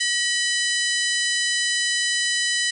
harmonic tone with a mistuned harmonic, 999 Hz, B5, 20 cents sharp, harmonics 2 / 3 / 4 / 5 / 6 / 7 / 8 / 9, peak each -24 / -27 / -28 / -29 / -32 / -33 / -33 / -32 dBFS, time 0-2.71 s, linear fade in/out 10 ms, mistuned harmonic 2, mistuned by -71 cents, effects none

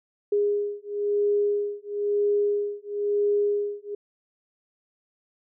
sine beating tone pair, 410.2 / 411.2 Hz, G#4 / G#4, -21 / -17 cents, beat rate 1 Hz, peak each -25 dBFS, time 0.32-3.95 s, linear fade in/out 5 ms, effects none

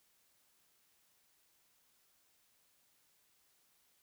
silence, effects white hiss -73 dBFS RMS until 4.02 s

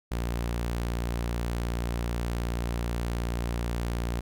sawtooth tone, 58.7 Hz, A#1, 13 cents sharp, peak -24 dBFS, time 0.11-4.21 s, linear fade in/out 10 ms, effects none

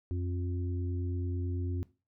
harmonic tone, 89.1 Hz, F2, 35 cents sharp, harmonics 1 / 3 / 4, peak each -31 / -41 / -43 dBFS, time 0.11-1.83 s, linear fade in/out 0 ms, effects noise-tail reverb RT60 0.3 s tail -18 dB re dry

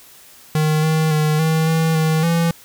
square tone with pitch steps, 154.6 / 157.8 / 153.4 / 159.5 / 161.5 / 158.4 / 167.7 Hz, D#3 / D#3 / D#3 / D#3 / E3 / D#3 / E3, -11 / +25 / -24 / +43 / -35 / +31 / +30 cents, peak -15 dBFS, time 0.55-2.51 s, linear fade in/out 2 ms, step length 280 ms, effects white hiss -45 dBFS RMS until 2.64 s

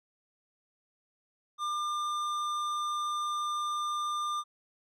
triangle tone with tanh clipping, 1199 Hz, D6, 36 cents sharp, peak -32 dBFS, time 1.58-4.44 s, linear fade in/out 50 ms, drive 17 dB, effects none

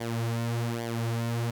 sawtooth tone with flanger, 116.54 Hz, A#2, in tune, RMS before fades -30 dBFS, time 0-1.51 s, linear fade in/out 10 ms, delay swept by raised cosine 0.75 to 6.15 ms, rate 1.2 Hz, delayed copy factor -0.75, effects none

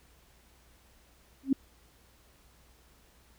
sine tone with exponential growth, 270 Hz, C#4, 45 cents flat, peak -18 dBFS, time 1.43-1.53 s, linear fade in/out 5 ms, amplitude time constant 21 ms, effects added 60 Hz sine -63 dBFS peak until 3.38 s + pink hiss -63 dBFS RMS until 3.38 s

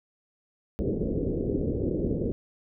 white low-pass noise, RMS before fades -28 dBFS, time 0.79-2.32 s, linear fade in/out 0 ms, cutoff 480 Hz, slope 48 dB/octave, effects none

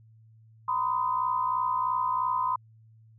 sine tone cluster, 958 / 1021 / 1243 Hz, A#5 / C6 / D#6, +47 / -43 / -2 cents, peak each -31 / -26 / -34 dBFS, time 0.68-2.56 s, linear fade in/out 5 ms, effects added 111 Hz sine -53 dBFS peak until 3.18 s

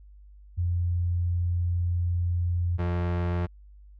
sine / 35% pulse tone pair in turn, 87.4 / 87.4 Hz, F2 / F2, +2 / +2 cents, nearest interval unison, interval 0 cents, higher neither, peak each -23 / -23 dBFS, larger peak neither, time 0.57-2.78 / 2.78-3.47 s, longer first, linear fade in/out 20 ms, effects added 50 Hz sine -47 dBFS peak until 3.99 s + low-pass 2000 Hz 12 dB/octave

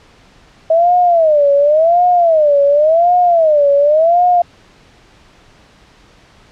sine tone with vibrato, 636 Hz, D#5, 38 cents sharp, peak -7 dBFS, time 0.7-4.42 s, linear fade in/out 5 ms, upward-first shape sine, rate 0.91 Hz, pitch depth 210 cents each way, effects pink hiss -46 dBFS RMS until 6.51 s + low-pass 5000 Hz 12 dB/octave

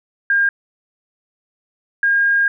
sine tone pair in turn, 1610 / 1619.3 Hz, G6 / G#6, +46 / -44 cents, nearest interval unison, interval 10 cents, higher second, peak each -12 dBFS, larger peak neither, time 0.3-0.49 / 2.03-2.48 s, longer second, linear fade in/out 2 ms, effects none

